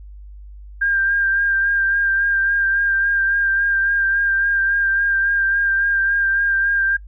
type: tone with vibrato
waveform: sine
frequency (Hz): 1596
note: G6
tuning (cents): +31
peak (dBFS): -15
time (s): 0.81-6.97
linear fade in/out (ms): 10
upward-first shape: sine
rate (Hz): 3.6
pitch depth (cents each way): 22
effects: noise-tail reverb RT60 0.1 s tail -20 dB re dry + added 50 Hz sine -35 dBFS peak until 7.07 s